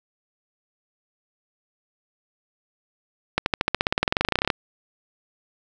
accelerating click train, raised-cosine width 0.3 ms, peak -3 dBFS, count 24, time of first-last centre 3.38-4.502 s, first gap 81 ms, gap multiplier 0.95, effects none

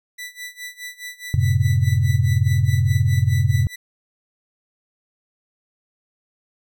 sawtooth tone with tremolo, 1976 Hz, B6, in tune, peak -26 dBFS, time 0.18-3.76 s, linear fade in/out 10 ms, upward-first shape sine, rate 4.8 Hz, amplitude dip 90%
sine chord, F# diminished, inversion none, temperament just, 92.5 / 111 / 133.2 Hz, F#2 / A2 / C3, 0 / +16 / +31 cents, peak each -19 dBFS, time 1.34-3.67 s, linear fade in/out 0 ms
effects none

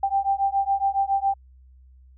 sine beating tone pair, 784 / 791.2 Hz, G5 / G5, 0 / +16 cents, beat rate 7.2 Hz, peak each -23 dBFS, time 0.03-1.34 s, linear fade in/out 5 ms, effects added 64 Hz sine -48 dBFS peak until 2.17 s

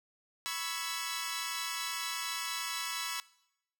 10% pulse chord, C# minor seventh, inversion third, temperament equal with one note detuned, 987.8 / 1108.7 / 1318.5 / 1678.6 Hz, B5 / C#6 / E6 / G#6, 0 / 0 / 0 / +18 cents, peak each -32 dBFS, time 0.46-3.2 s, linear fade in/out 0 ms, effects noise-tail reverb RT60 0.8 s tail -21 dB re dry

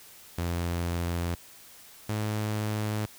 sawtooth tone pair in turn, 86.1 / 106.73 Hz, F2 / G#2, -24 / +48 cents, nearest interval major third, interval 372 cents, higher second, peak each -24 dBFS, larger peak neither, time 0.38-1.35 / 2.09-3.06 s, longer neither, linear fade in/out 5 ms, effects white hiss -51 dBFS RMS until 3.18 s

